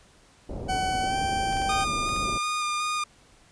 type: low-pass noise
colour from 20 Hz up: pink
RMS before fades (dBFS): -34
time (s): 0.49-2.38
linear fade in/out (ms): 5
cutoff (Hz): 680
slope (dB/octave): 24
type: tone with pitch glide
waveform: 40% pulse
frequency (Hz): 753 to 779.1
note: F#5 to G5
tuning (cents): +30 to -11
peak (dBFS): -24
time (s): 0.68-1.85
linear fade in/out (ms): 20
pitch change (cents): +59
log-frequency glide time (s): 1.01-1.17
type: clicks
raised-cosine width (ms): 0.3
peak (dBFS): -27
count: 7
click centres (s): 1.527 / 1.57 / 1.619 / 1.721 / 1.808 / 2.091 / 2.163
type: tone with vibrato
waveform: sawtooth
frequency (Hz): 1217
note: D#6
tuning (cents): -39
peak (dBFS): -22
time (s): 1.69-3.04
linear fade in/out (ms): 5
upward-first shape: square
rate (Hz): 2.7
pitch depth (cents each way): 12
effects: pink hiss -57 dBFS RMS until 3.51 s + resampled to 22050 Hz